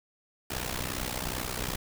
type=noise with amplitude modulation; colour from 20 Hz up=pink; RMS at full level=-30 dBFS; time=0.5-1.76 s; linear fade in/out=5 ms; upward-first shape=sine; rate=62.5 Hz; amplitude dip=85%; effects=none